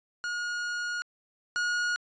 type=tone pair in turn; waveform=45% pulse; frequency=1438 / 1443.1 Hz; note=F#6 / F#6; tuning=-50 / -44 cents; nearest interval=unison; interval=6 cents; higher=second; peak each=-30 / -26 dBFS; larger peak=second; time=0.24-1.02 / 1.56-1.96 s; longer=first; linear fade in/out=0 ms; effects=resampled to 16000 Hz